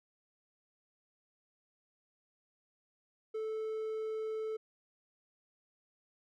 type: tone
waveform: triangle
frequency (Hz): 437.9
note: A4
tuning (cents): -8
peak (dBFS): -33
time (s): 3.34-4.57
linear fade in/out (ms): 10
effects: none